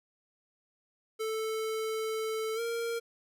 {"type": "tone with pitch glide", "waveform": "square", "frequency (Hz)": [440, 464.3], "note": ["A4", "A#4"], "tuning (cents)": [0, -7], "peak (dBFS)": -32, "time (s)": [1.19, 3], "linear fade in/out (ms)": 20, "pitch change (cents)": 93, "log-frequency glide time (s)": [2.55, 2.6], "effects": []}